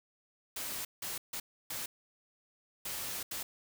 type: noise bursts at uneven times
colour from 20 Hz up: white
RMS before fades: -39 dBFS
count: 6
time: 0.56-0.85 / 1.02-1.18 / 1.33-1.4 / 1.7-1.86 / 2.85-3.23 / 3.31-3.43 s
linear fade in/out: 5 ms
effects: none